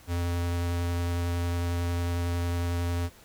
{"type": "tone with vibrato", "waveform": "square", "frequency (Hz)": 86.6, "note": "F2", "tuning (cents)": -14, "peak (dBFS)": -27, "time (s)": [0.07, 3.1], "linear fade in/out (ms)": 50, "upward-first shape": "triangle", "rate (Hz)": 11, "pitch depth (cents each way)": 11, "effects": ["pink hiss -54 dBFS RMS until 3.24 s"]}